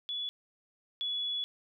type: tone pair in turn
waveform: sine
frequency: 3417 / 3401 Hz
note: G#7 / G#7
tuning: +49 / +40 cents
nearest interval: unison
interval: 9 cents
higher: first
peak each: -33 / -31 dBFS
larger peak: second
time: 0.09-0.29 / 1.01-1.44 s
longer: second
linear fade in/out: 0 ms
effects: none